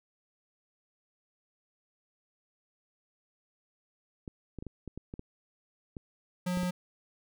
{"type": "clicks", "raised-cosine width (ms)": 3, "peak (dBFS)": -27, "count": 11, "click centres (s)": [4.278, 4.587, 4.625, 4.667, 4.877, 4.976, 5.139, 5.194, 5.968, 6.573, 6.632]}
{"type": "tone", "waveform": "square", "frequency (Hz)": 180, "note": "F#3", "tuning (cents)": -47, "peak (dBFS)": -30, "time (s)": [6.46, 6.71], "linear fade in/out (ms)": 10}
{"effects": []}